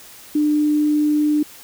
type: tone with vibrato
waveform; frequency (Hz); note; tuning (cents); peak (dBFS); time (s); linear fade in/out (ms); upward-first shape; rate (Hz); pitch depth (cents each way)
sine; 299.2; D4; +32; -14; 0.35-1.43; 5; triangle; 20; 9
effects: white hiss -42 dBFS RMS until 1.63 s